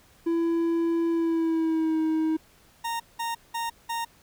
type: tone with pitch glide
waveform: triangle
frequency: 334.2 to 316.9 Hz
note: E4 to D#4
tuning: +24 to +32 cents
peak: -20 dBFS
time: 0.26-2.37 s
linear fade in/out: 10 ms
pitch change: -92 cents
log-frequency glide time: 1.1-2 s
type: tone bursts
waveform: 40% pulse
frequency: 926 Hz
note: A#5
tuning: 12 cents flat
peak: -27 dBFS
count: 4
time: 2.84-4.05 s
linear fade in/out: 10 ms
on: 160 ms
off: 190 ms
effects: pink hiss -58 dBFS RMS until 4.22 s